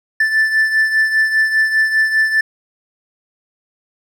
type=beating tone pair; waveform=triangle; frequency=1760 / 1765 Hz; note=A6 / A6; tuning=0 / +5 cents; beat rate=5 Hz; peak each=-11 / -18 dBFS; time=0.2-2.41 s; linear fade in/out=5 ms; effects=none